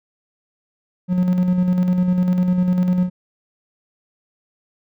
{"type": "tone with tremolo", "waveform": "triangle", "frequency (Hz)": 181, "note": "F#3", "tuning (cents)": -38, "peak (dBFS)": -11, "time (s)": [1.08, 3.1], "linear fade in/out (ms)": 50, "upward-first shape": "square", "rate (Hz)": 10, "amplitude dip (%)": 40, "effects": []}